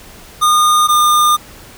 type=tone pair in turn; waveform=square; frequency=1220 / 1209.5 Hz; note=D#6 / D#6; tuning=-34 / -49 cents; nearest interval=unison; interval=15 cents; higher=first; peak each=-9 dBFS; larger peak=neither; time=0.41-0.88 / 0.88-1.37 s; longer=second; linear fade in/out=20 ms; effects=pink hiss -38 dBFS RMS until 1.77 s